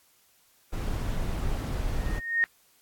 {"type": "noise", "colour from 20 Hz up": "brown", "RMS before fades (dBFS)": -29, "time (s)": [0.72, 2.2], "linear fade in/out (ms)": 20}
{"type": "tone with exponential growth", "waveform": "sine", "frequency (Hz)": 1850, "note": "A#6", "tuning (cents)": -14, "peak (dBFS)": -18, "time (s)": [1.93, 2.44], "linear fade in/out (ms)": 0, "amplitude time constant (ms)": 110}
{"effects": ["white hiss -63 dBFS RMS until 2.81 s", "AAC 64 kbps"]}